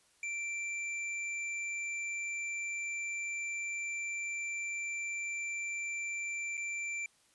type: tone with dropouts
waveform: square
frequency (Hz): 2349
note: D7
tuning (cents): 0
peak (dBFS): -36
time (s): 0.23-7.06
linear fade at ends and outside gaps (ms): 2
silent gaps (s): 6.571-6.576
effects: white hiss -68 dBFS RMS until 7.34 s + resampled to 24000 Hz